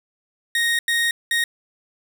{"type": "tone bursts at uneven times", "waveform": "30% pulse", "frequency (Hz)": 1864.7, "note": "A#6", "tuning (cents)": 0, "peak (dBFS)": -15, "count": 3, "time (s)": [[0.55, 0.79], [0.88, 1.11], [1.31, 1.44]], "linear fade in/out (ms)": 2, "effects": []}